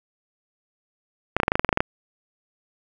clicks, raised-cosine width 0.5 ms, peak -3 dBFS, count 12, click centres 1.366 / 1.401 / 1.433 / 1.481 / 1.519 / 1.555 / 1.595 / 1.647 / 1.691 / 1.728 / 1.774 / 1.805 s, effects 7-bit

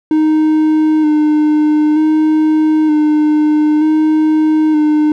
triangle tone with vibrato, 306.9 Hz, D#4, 24 cents flat, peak -6 dBFS, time 0.11-5.12 s, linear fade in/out 2 ms, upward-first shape square, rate 0.54 Hz, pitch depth 21 cents each way, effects none

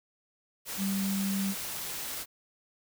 sine tone in noise, 195.6 Hz, G3, 4 cents flat, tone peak -28 dBFS, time 0.77-1.55 s, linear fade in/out 50 ms, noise white, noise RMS -37 dBFS, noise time 0.65-2.26 s, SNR +6 dB, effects none

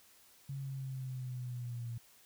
sine linear sweep, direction down, 138.4 to 116.54 Hz, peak -38 dBFS, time 0.49-1.98 s, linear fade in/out 5 ms, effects white hiss -63 dBFS RMS until 2.25 s

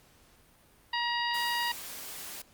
harmonic tone, 951 Hz, A#5, 34 cents sharp, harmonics 1 / 2 / 3 / 4 / 5, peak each -32 / -33 / -36 / -39 / -38 dBFS, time 0.93-1.72 s, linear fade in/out 5 ms
white high-pass noise, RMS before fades -42 dBFS, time 1.34-2.42 s, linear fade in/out 5 ms, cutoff 150 Hz, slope 12 dB/octave
effects pink hiss -61 dBFS RMS until 2.53 s + Opus 48 kbps

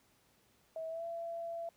sine tone with pitch glide, 646 to 673.4 Hz, E5 to E5, -35 to +37 cents, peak -38 dBFS, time 0.76-1.69 s, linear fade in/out 2 ms, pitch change +72 cents, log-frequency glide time 0.88-1.04 s, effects pink hiss -70 dBFS RMS until 1.76 s + high-pass 60 Hz 12 dB/octave

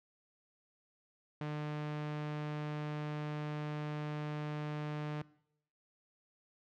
sawtooth tone, 150 Hz, D3, 37 cents sharp, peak -33 dBFS, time 1.41-5.22 s, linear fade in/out 2 ms, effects noise-tail reverb RT60 0.7 s tail -20 dB re dry + low-pass 3000 Hz 12 dB/octave

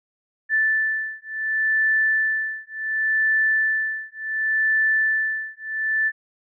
sine beating tone pair, 1758 / 1758.69 Hz, A6 / A6, -2 / -1 cents, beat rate 0.69 Hz, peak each -22 dBFS, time 0.49-6.12 s, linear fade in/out 50 ms, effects none

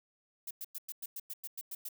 violet noise bursts, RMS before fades -41 dBFS, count 11, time 0.47-1.888 s, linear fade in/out 5 ms, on 38 ms, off 100 ms, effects none

